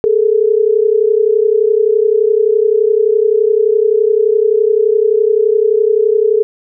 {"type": "tone pair together", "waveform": "sine", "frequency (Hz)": [418.3, 450], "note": ["G#4", "A4"], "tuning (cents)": [12, 39], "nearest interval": "minor second", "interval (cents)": 127, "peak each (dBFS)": -11, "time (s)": [0.04, 6.43], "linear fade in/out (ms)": 0, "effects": []}